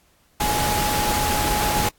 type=tone in noise; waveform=sine; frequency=838 Hz; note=G#5; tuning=15 cents sharp; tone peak=-23 dBFS; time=0.4-1.89 s; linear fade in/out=5 ms; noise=pink; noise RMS=-23 dBFS; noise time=0.4-1.89 s; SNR=-3 dB; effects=pink hiss -60 dBFS RMS until 1.98 s + AAC 64 kbps